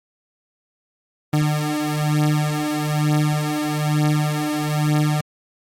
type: beating tone pair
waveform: 30% pulse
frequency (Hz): 150 / 151.1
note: D3 / D3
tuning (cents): +37 / +50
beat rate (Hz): 1.1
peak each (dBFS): -18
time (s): 1.33-5.21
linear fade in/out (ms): 5
effects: MP3 64 kbps